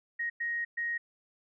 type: tone bursts at uneven times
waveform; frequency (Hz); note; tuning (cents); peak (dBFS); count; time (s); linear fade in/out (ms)
sine; 1876; A#6; +11; -30; 3; 0.19-0.3 / 0.4-0.65 / 0.77-0.98; 10
effects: none